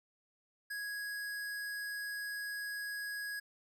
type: tone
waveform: square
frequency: 1661.2 Hz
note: G#6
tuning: in tune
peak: -39 dBFS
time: 0.7-3.4 s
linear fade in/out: 10 ms
effects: none